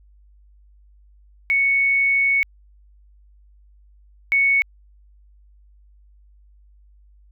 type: tone pair in turn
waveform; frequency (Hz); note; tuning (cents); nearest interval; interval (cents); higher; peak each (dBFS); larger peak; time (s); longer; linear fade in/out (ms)
sine; 2217 / 2217; C#7 / C#7; 0 / 0; unison; 0; neither; -15 / -14; second; 1.5-2.43 / 4.32-4.62; first; 0
effects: added 50 Hz sine -49 dBFS peak until 7.31 s